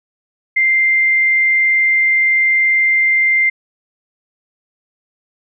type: tone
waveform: sine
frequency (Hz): 2093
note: C7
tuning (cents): 0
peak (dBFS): -10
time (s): 0.56-3.5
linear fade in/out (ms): 10
effects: none